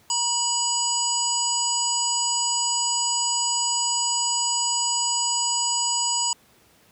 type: harmonic tone with a mistuned harmonic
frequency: 980 Hz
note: B5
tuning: 14 cents flat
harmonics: 1 / 3 / 5 / 7 / 8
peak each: -28 / -30 / -28 / -26 / -27 dBFS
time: 0.1-6.33 s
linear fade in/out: 2 ms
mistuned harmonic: 1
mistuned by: -46 cents
effects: pink hiss -57 dBFS RMS until 6.91 s + high-pass 80 Hz 12 dB/octave